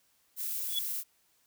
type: noise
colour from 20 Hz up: violet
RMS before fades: -35 dBFS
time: 0.36-1.04 s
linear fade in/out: 50 ms
type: tone with exponential growth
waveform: sine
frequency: 3400 Hz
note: G#7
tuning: 40 cents sharp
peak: -25 dBFS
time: 0.67-0.79 s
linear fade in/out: 5 ms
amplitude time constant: 25 ms
effects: white hiss -70 dBFS RMS until 1.46 s